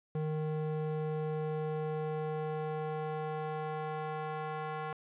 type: tone with band-pass filter sweep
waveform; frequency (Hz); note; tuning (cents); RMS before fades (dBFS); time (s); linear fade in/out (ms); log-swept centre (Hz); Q
square; 154.7; D#3; -10; -36; 0.15-4.93; 2; 320 to 1000; 1.2
effects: resampled to 8000 Hz + 11-bit